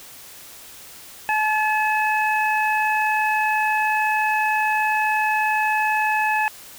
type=harmonic tone; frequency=859 Hz; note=A5; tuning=42 cents flat; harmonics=1 / 2 / 3; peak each=-20 / -23 / -25 dBFS; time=1.29-6.48 s; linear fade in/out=0 ms; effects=white hiss -42 dBFS RMS until 6.78 s